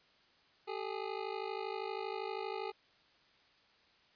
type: ring-modulated tone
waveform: 25% pulse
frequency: 413.1 Hz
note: G#4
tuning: 9 cents flat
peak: -31 dBFS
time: 0.67-2.72 s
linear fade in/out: 20 ms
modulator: 26.3 Hz
effects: white hiss -67 dBFS RMS until 4.15 s + resampled to 11025 Hz

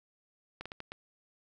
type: slowing click train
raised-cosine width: 0.3 ms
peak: -25 dBFS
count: 5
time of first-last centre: 0.61-0.919 s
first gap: 46 ms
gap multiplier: 1.36
effects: none

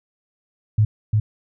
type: tone with echo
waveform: sine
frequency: 107.1 Hz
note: A2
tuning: 46 cents flat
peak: -12 dBFS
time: 0.78-0.85 s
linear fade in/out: 5 ms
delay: 350 ms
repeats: 1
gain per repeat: -2 dB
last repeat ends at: 1.2 s
effects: none

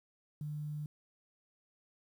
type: tone with quantisation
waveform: sine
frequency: 150 Hz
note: D3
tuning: 37 cents sharp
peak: -37 dBFS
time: 0.41-0.86 s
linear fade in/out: 2 ms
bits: 11
effects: none

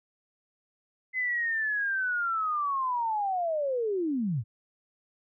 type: linear sweep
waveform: sine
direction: down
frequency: 2049 to 97.4 Hz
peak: -26 dBFS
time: 1.13-4.44 s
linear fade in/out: 50 ms
effects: none

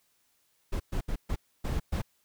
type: noise bursts at uneven times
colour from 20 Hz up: brown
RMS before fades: -30 dBFS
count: 6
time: 0.72-0.8 / 0.92-1.01 / 1.08-1.16 / 1.29-1.36 / 1.64-1.8 / 1.92-2.02 s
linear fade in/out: 10 ms
effects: white hiss -71 dBFS RMS until 2.24 s

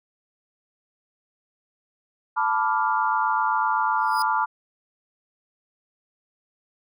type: chord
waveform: sine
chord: B half-diminished seventh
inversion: third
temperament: equal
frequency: 880 / 987.8 / 1174.7 / 1396.9 Hz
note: A5 / B5 / D6 / F6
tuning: 0 / 0 / 0 / 0 cents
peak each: -24 / -25 / -26 / -27 dBFS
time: 2.36-4.46 s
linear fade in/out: 20 ms
type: tone with exponential growth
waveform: sawtooth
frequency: 4963 Hz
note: D#8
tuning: 5 cents flat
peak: -24 dBFS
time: 3.98-4.22 s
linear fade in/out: 0 ms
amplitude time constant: 52 ms
effects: none

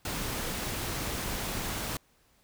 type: noise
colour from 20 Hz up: pink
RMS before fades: -34 dBFS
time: 0.05-1.97 s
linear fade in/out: 2 ms
effects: pink hiss -66 dBFS RMS until 2.43 s

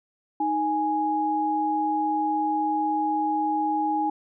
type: tone pair together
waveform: sine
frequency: 311.1 / 830.5 Hz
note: D#4 / G#5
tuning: 0 / 0 cents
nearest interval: octave + perfect fourth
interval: 1700 cents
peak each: -27 / -23 dBFS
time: 0.4-4.1 s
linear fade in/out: 5 ms
effects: none

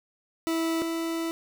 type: tone pair in turn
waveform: 40% pulse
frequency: 327.6 / 329.7 Hz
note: E4 / E4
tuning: -11 / 0 cents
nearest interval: unison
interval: 11 cents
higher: second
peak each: -24 / -27 dBFS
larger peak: first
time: 0.47-0.82 / 0.82-1.31 s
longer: second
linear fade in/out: 0 ms
effects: 9-bit

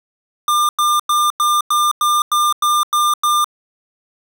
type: tone bursts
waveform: square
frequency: 1199 Hz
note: D6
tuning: 36 cents sharp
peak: -13 dBFS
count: 10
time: 0.48-3.444 s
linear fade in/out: 2 ms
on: 210 ms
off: 96 ms
effects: none

